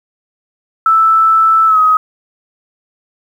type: tone with pitch glide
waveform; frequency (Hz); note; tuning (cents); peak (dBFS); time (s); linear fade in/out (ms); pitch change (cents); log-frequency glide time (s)
sine; 1318.5 to 1263.3; E6 to D#6; 0 to +26; -6; 0.86-1.97; 2; -74; 1.67-1.79
effects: 7-bit